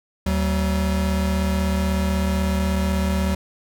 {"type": "tone pair together", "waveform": "square", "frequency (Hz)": [75.4, 190], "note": ["D2", "F#3"], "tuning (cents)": [46, 46], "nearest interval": "octave + major third", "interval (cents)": 1600, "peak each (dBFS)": [-22, -23], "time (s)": [0.26, 3.35], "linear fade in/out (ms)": 5, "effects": []}